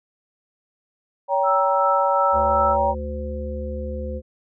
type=chord; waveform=sine; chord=G diminished; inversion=second; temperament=just; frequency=564.5 / 784 / 940.8 Hz; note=Db5 / G5 / Bb5; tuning=+31 / 0 / +16 cents; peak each=-21 / -23 / -21 dBFS; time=1.28-2.95 s; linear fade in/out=50 ms
type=tone with tremolo; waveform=sine; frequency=1318.5 Hz; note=E6; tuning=in tune; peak=-19 dBFS; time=1.43-2.77 s; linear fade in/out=50 ms; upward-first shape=sine; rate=2.7 Hz; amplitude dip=45%
type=harmonic tone; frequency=73.4 Hz; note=D2; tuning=in tune; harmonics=1 / 3 / 5 / 7; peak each=-28 / -34 / -38 / -31 dBFS; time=2.32-4.22 s; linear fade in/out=50 ms
effects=none